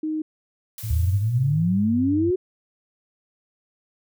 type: tone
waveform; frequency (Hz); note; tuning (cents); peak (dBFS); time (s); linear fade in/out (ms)
sine; 311.1; D#4; 0; -23; 0.03-0.22; 5
type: noise with exponential decay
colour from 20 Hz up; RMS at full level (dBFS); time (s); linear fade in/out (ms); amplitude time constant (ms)
blue; -36; 0.78-2.12; 2; 290
type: tone with pitch glide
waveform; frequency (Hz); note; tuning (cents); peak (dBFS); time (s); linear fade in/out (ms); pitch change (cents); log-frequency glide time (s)
sine; 110 to 95.76; A2 to G2; 0 to -40; -26; 0.83-2.31; 10; -240; 1.34-2.16
type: exponential sweep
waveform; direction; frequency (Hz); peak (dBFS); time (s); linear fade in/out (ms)
sine; up; 73.42 to 378.8; -18; 0.9-2.36; 10
effects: none

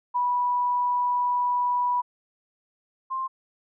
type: tone pair in turn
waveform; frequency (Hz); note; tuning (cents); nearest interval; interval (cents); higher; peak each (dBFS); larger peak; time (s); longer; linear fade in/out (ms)
sine; 981 / 1052.9; B5 / C6; -12 / +11; minor second; 123; second; -21 / -26; first; 0.14-2.02 / 3.1-3.28; first; 20
effects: none

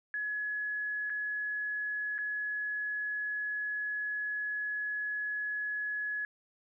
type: tone with dropouts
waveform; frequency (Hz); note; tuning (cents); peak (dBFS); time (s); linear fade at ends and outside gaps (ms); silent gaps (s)
sine; 1692; G#6; +32; -32; 0.14-6.25; 1; 1.097-1.101 / 2.181-2.187
effects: none

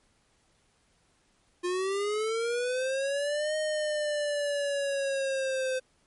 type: linear two-way sweep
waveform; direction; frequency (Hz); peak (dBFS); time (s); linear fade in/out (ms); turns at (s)
square; up then down; 351.8 to 620 to 515; -28; 1.63-5.8; 20; 3.56
effects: pink hiss -68 dBFS RMS until 6.06 s + MP3 48 kbps

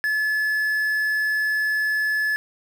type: tone with quantisation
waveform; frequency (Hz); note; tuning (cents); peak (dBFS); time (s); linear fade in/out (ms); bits
triangle; 1720; A6; -40; -18; 0.04-2.36; 0; 7
effects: none

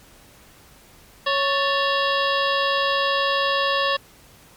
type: harmonic tone with a mistuned harmonic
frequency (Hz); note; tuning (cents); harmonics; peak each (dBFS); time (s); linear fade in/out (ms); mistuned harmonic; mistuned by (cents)
554.4; C#5; 0; 1 / 2 / 3 / 5 / 6 / 7 / 8 / 9; -24 / -23 / -25 / -28 / -28 / -31 / -35 / -34; 1.26-3.97; 10; 3; +98
effects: pink hiss -50 dBFS RMS until 4.56 s + MP3 96 kbps

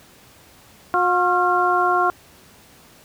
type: harmonic tone with a mistuned harmonic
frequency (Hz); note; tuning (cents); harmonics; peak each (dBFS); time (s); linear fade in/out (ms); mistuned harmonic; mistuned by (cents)
359.2; F4; +49; 1 / 2 / 3 / 4; -23 / -20 / -20 / -21; 0.94-2.1; 0; 4; -68
effects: pink hiss -49 dBFS RMS until 3.04 s + high-pass 60 Hz 12 dB/octave

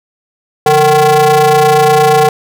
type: ring-modulated tone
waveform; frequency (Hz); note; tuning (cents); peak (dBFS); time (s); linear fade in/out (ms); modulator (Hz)
square; 155.56; D#3; 0; -3; 0.66-2.29; 2; 608
effects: none

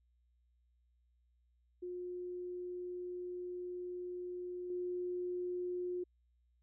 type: tone with level steps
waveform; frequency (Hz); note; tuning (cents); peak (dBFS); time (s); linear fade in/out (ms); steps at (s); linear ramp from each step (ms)
sine; 358.1; F4; +43; -40 / -36; 1.82-6.04; 10; 4.7; 2
effects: added 60 Hz sine -70 dBFS peak until 6.62 s

